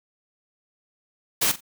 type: noise with echo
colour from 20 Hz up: white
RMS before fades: -21 dBFS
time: 1.41-1.52 s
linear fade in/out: 10 ms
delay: 44 ms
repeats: 2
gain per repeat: -14 dB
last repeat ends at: 1.608 s
effects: none